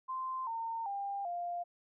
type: tone with pitch steps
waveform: sine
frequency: 1041 / 911.5 / 798.1 / 698.8 Hz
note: C6 / A#5 / G5 / F5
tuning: -9 / -39 / +31 / +1 cents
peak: -35 dBFS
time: 0.08-1.64 s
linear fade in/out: 20 ms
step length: 390 ms
effects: none